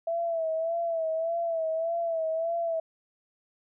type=tone with vibrato; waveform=sine; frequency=659.3 Hz; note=E5; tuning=in tune; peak=-26 dBFS; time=0.07-2.8 s; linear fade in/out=5 ms; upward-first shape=sine; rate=1.7 Hz; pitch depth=53 cents each way; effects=none